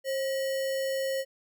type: tone with sample-and-hold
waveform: sine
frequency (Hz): 536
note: C5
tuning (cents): +42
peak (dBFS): -27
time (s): 0.04-1.25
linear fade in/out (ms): 50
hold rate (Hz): 2450
effects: none